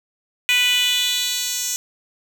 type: tone with high-pass filter sweep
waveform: 10% pulse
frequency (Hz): 493.9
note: B4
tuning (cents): 0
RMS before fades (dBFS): -20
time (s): 0.49-1.76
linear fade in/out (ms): 0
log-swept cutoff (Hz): 2500 to 5600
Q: 3.3
effects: none